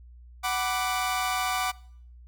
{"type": "chord", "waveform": "sawtooth", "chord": "B minor", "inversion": "second", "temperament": "equal with one note detuned", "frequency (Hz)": [744.3, 987.8, 1174.7], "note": ["F#5", "B5", "D6"], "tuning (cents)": [10, 0, 0], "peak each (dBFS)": [-25, -31, -26], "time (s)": [0.43, 1.72], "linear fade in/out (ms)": 20, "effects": ["noise-tail reverb RT60 0.6 s tail -22 dB re dry", "added 60 Hz sine -46 dBFS peak until 2.27 s"]}